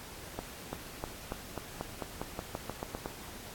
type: accelerating click train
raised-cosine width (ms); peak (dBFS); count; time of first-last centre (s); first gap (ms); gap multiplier
1; -21; 14; 0.39-3.059; 340; 0.91
effects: pink hiss -47 dBFS RMS until 3.54 s + AAC 64 kbps